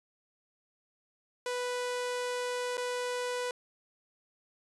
sawtooth tone with dropouts, 493.9 Hz, B4, in tune, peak -28 dBFS, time 1.46-3.51 s, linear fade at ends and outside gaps 2 ms, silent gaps 2.771-2.778 s, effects resampled to 24000 Hz

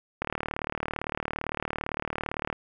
click train, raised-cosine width 0.5 ms, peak -14 dBFS, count 88, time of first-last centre 0.22-2.528 s, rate 37.7 Hz, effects none

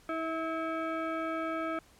sine tone with frequency modulation, 322.1 Hz, E4, 40 cents flat, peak -31 dBFS, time 0.09-1.79 s, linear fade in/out 2 ms, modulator 972 Hz, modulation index 1.4, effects pink hiss -61 dBFS RMS until 1.99 s + low-pass 12000 Hz 12 dB/octave

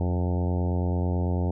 harmonic tone with a mistuned harmonic, 89.1 Hz, F2, 35 cents sharp, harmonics 1 / 2 / 3 / 4 / 5 / 6 / 7 / 8 / 9 / 10, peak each -24 / -30 / -34 / -36 / -38 / -40 / -41 / -42 / -43 / -44 dBFS, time 0-1.51 s, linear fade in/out 5 ms, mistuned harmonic 1, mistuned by -74 cents, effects none

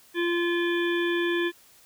harmonic tone, 345.2 Hz, F4, 20 cents flat, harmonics 1 / 3 / 5 / 7 / 9 / 10, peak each -24 / -37 / -30 / -37 / -41 / -37 dBFS, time 0.14-1.52 s, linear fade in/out 50 ms, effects white hiss -56 dBFS RMS until 1.85 s

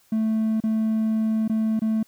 triangle tone with dropouts, 220 Hz, A3, in tune, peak -17 dBFS, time 0.12-2.03 s, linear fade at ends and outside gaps 5 ms, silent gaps 0.603-0.637 / 1.479-1.496 / 1.794-1.818 s, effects tanh soft clip ceiling -13 dBFS + white hiss -60 dBFS RMS until 2.07 s

